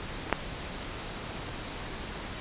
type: clicks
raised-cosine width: 0.5 ms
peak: -21 / -7 dBFS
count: 2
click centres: 0.298 / 0.327 s
effects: pink hiss -38 dBFS RMS until 2.4 s + resampled to 8000 Hz